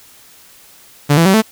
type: tone with pitch steps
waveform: sawtooth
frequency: 145.1 / 166.68 / 191.46 / 219.9 Hz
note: D3 / E3 / G3 / A3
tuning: -21 / +19 / -41 / -1 cents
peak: -4 dBFS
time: 1.09-1.422 s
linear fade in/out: 20 ms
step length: 83 ms
effects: white hiss -44 dBFS RMS until 1.51 s